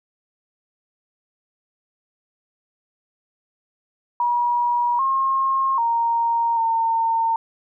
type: tone with pitch steps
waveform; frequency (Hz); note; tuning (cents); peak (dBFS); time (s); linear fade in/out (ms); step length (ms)
sine; 961 / 1073 / 930 / 910; B5 / C6 / A#5 / A#5; -48 / +43 / -4 / -42; -17; 4.2-7.36; 2; 790
effects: none